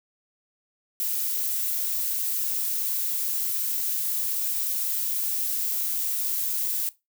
violet noise, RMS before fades -27 dBFS, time 1-6.89 s, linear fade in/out 0 ms, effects noise-tail reverb RT60 0.2 s tail -18 dB re dry

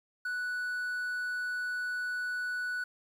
triangle tone with quantisation, 1480 Hz, F#6, in tune, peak -30 dBFS, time 0.25-2.84 s, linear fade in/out 5 ms, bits 10, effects none

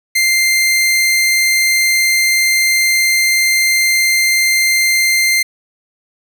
sawtooth tone, 2093 Hz, C7, in tune, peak -7 dBFS, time 0.15-5.43 s, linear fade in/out 10 ms, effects none

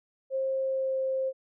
sine tone with pitch glide, 532 to 528.3 Hz, C5 to C5, +29 to +17 cents, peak -26 dBFS, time 0.3-1.33 s, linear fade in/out 50 ms, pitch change -12 cents, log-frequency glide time 0.62-0.98 s, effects none

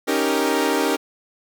sawtooth chord, Eb dominant seventh, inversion third, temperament equal, 277.2 / 311.1 / 392 / 466.2 Hz, Db4 / Eb4 / G4 / Bb4, 0 / 0 / 0 / 0 cents, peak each -20 dBFS, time 0.07-0.97 s, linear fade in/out 20 ms, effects none

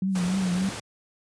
sine tone with vibrato, 185 Hz, F#3, in tune, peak -22 dBFS, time 0.02-0.69 s, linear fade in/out 2 ms, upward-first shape triangle, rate 3.5 Hz, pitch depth 92 cents each way
violet noise with exponential growth, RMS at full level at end -31 dBFS, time 0.07-0.19 s, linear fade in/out 1 ms, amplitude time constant 25 ms
pink noise, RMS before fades -34 dBFS, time 0.15-0.8 s, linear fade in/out 5 ms
effects high-pass 100 Hz 12 dB/octave + resampled to 22050 Hz

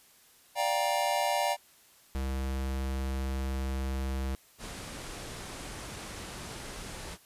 square chord, G minor seventh, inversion second, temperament just, 588 / 705.6 / 784 / 940.8 Hz, D5 / F5 / G5 / Bb5, +2 / +18 / 0 / +16 cents, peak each -33 dBFS, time 0.55-1.57 s, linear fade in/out 50 ms
square tone, 66.4 Hz, C2, 26 cents sharp, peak -31 dBFS, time 2.15-4.35 s, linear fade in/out 0 ms
pink low-pass noise, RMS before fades -42 dBFS, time 4.58-7.18 s, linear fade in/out 50 ms, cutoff 11000 Hz, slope 48 dB/octave
effects white hiss -60 dBFS RMS until 7.25 s + resampled to 32000 Hz

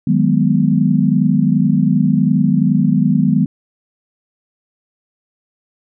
sine chord, G# minor seventh, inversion second, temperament equal, 155.56 / 185 / 207.7 / 246.9 Hz, D#3 / F#3 / G#3 / B3, 0 / 0 / 0 / 0 cents, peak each -16 dBFS, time 0.07-3.46 s, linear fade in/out 5 ms, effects none

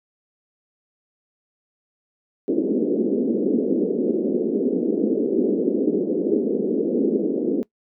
white band-pass noise, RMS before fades -21 dBFS, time 2.48-7.63 s, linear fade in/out 0 ms, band 210 to 450 Hz, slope 48 dB/octave, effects noise-tail reverb RT60 0.1 s tail -21 dB re dry

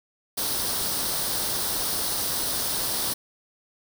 white noise with comb filter, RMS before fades -27 dBFS, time 0.37-3.14 s, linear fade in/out 10 ms, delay 0.21 ms, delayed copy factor +0.55, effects none

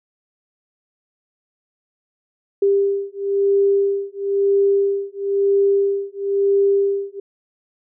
sine beating tone pair, 397 / 398 Hz, G4 / G4, +22 / +26 cents, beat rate 1 Hz, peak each -18 dBFS, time 2.62-7.2 s, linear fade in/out 5 ms, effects none

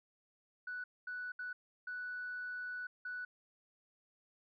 sine tone bursts at uneven times, 1482 Hz, F#6, 2 cents sharp, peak -39 dBFS, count 5, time 0.67-0.84 / 1.07-1.32 / 1.39-1.53 / 1.87-2.87 / 3.05-3.25 s, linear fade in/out 5 ms, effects tanh soft clip ceiling -35 dBFS

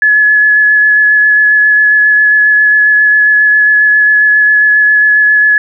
sine tone with vibrato, 1704 Hz, G#6, 44 cents sharp, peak -4 dBFS, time 0.02-5.58 s, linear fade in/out 2 ms, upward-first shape sine, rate 7.4 Hz, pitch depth 12 cents each way, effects none

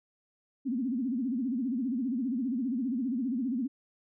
sine tone with vibrato, 250 Hz, B3, 21 cents sharp, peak -28 dBFS, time 0.65-3.68 s, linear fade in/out 20 ms, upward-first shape sine, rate 15 Hz, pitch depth 190 cents each way, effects none

